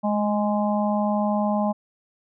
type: harmonic tone with a mistuned harmonic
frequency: 207.7 Hz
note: G#3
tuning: in tune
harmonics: 1 / 3 / 4 / 5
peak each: -22 / -26 / -27 / -32 dBFS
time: 0.03-1.73 s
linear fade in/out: 20 ms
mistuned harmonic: 1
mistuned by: +18 cents
effects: none